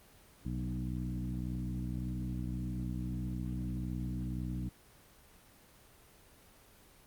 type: harmonic tone with a mistuned harmonic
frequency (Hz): 61.74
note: B1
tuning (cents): 0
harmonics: 1 / 2 / 3 / 4 / 5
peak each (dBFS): -39 / -39 / -40 / -44 / -45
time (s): 0.45-4.69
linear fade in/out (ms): 5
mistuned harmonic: 2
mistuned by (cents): +28
effects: pink hiss -60 dBFS RMS until 7.06 s + Opus 24 kbps